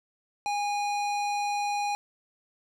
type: tone with low-pass filter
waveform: square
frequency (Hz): 820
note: G#5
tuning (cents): -22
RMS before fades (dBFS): -29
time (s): 0.46-1.95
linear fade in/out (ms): 0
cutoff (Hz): 7100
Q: 0.82
effects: none